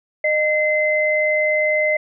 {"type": "tone pair together", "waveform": "sine", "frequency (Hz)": [612.1, 2059], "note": ["D#5", "C7"], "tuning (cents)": [-28, -28], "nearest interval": "octave + major sixth", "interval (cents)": 2100, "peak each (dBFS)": -18, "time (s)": [0.24, 1.97], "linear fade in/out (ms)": 5, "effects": []}